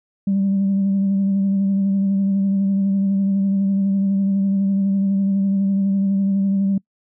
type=tone with vibrato; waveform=sine; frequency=195.9 Hz; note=G3; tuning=1 cent flat; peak=-14 dBFS; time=0.27-6.78 s; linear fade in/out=5 ms; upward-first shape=sine; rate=12 Hz; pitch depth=24 cents each way; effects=noise-tail reverb RT60 0.1 s tail -25 dB re dry + tanh soft clip ceiling -12 dBFS